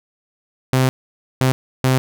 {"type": "tone bursts at uneven times", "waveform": "sawtooth", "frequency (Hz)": 130, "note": "C3", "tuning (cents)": -11, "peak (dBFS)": -9, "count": 3, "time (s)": [[0.73, 0.89], [1.41, 1.52], [1.84, 1.98]], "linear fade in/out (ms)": 0, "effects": []}